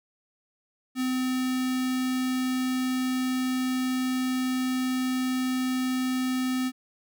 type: tone with notch filter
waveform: square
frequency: 256.5 Hz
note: C4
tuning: 34 cents flat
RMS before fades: -27 dBFS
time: 0.95-6.72 s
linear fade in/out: 50 ms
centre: 680 Hz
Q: 1.3
effects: none